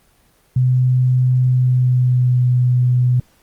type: tone with pitch glide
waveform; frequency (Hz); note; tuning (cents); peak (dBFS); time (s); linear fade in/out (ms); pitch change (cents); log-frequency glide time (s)
sine; 127 to 124.6; B2 to B2; +49 to +16; -11; 0.56-3.2; 5; -33; 1.47-2.46
effects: pink hiss -56 dBFS RMS until 3.42 s + Opus 24 kbps